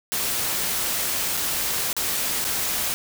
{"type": "noise with dropouts", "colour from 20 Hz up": "white", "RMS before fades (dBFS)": -25, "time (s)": [0.12, 2.94], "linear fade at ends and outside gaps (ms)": 0, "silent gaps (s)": [[1.369, 1.373], [1.929, 1.966], [2.443, 2.449]], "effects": []}